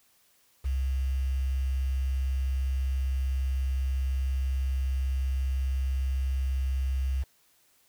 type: tone with quantisation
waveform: sine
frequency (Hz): 66.1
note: C2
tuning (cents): +18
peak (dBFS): -25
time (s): 0.64-7.24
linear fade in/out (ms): 20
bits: 8
effects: white hiss -65 dBFS RMS until 7.88 s